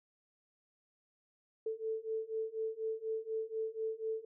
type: beating tone pair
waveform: sine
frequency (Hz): 440.4 / 444.5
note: A4 / A4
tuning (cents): +2 / +18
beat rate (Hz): 4.1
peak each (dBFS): -39 / -38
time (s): 1.66-4.25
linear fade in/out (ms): 5
effects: none